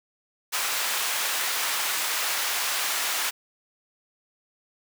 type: high-pass noise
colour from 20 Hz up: pink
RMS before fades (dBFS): -27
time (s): 0.52-3.31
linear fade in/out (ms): 20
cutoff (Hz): 1100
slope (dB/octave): 12
effects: none